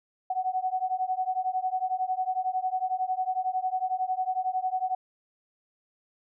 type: beating tone pair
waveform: sine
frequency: 740 / 751 Hz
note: F#5 / F#5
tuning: 0 / +26 cents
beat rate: 11 Hz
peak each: -29 dBFS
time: 0.3-4.95 s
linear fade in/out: 5 ms
effects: none